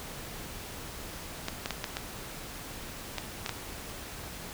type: clicks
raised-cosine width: 0.2 ms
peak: -14 dBFS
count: 8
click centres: 1.484 / 1.659 / 1.707 / 1.842 / 1.969 / 3.183 / 3.462 / 3.493 s
effects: pink hiss -42 dBFS RMS until 4.53 s